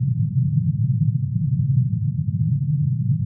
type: band-pass noise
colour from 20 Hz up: pink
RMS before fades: -20 dBFS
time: 0-3.25 s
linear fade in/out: 10 ms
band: 110 to 160 Hz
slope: 48 dB/octave
effects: none